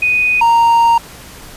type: tone pair in turn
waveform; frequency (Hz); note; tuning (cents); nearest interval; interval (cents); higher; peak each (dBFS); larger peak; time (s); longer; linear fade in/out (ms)
sine / triangle; 2487 / 928.9; D#7 / A#5; -1 / -6; octave + perfect fourth; 1705; first; -10 / -5; second; 0.02-0.41 / 0.41-0.98; second; 5
effects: pink hiss -35 dBFS RMS until 1.56 s + resampled to 32000 Hz